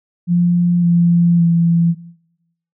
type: tone with pitch steps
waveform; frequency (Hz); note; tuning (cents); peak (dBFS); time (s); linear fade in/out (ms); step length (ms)
sine; 174.61 / 171.71 / 168.86; F3 / F3 / E3; 0 / -29 / +42; -10; 0.27-1.95; 50; 560
effects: noise-tail reverb RT60 0.8 s tail -17 dB re dry